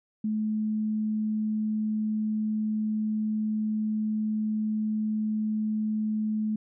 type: tone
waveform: sine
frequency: 215.3 Hz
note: A3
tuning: 37 cents flat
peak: -25 dBFS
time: 0.24-6.56 s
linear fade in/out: 5 ms
effects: none